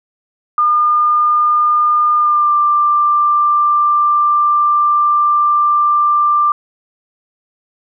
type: tone with pitch glide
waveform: sine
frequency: 1210 to 1184.4 Hz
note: D#6 to D6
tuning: -49 to +14 cents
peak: -9 dBFS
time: 0.58-6.52 s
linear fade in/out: 2 ms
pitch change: -37 cents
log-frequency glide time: 2.17-2.54 s
effects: none